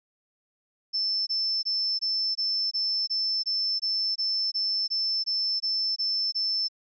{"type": "tone bursts", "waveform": "sine", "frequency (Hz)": 5300, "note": "E8", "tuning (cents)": 9, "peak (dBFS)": -24, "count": 16, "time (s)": [0.93, 6.685], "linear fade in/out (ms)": 20, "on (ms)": 340, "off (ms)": 21, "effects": []}